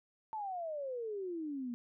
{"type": "exponential sweep", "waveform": "sine", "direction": "down", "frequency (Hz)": [895, 233.6], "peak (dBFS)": -37, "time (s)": [0.33, 1.74], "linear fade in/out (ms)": 0, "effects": []}